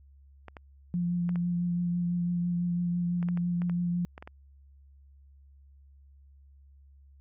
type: clicks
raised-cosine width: 0.5 ms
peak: -28 dBFS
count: 12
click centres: 0.483 / 0.568 / 1.292 / 1.358 / 3.228 / 3.287 / 3.374 / 3.619 / 3.697 / 4.179 / 4.225 / 4.275 s
type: tone with vibrato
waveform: sine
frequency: 174.61 Hz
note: F3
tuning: in tune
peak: -26 dBFS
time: 0.94-4.05 s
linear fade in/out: 0 ms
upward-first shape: triangle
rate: 6 Hz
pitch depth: 19 cents each way
effects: added 69 Hz sine -53 dBFS peak until 7.2 s